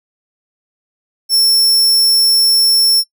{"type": "tone", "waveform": "sawtooth", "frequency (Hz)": 5400, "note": "E8", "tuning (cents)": 41, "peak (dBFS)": -6, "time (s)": [1.29, 3.04], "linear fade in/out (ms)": 50, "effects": ["noise-tail reverb RT60 0.1 s tail -24 dB re dry"]}